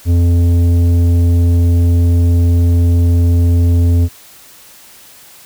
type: tone with tanh clipping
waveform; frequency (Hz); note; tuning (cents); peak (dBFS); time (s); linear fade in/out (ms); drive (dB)
triangle; 86.1; F2; -24; -9; 0.05-4.09; 50; 14
effects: white hiss -40 dBFS RMS until 5.45 s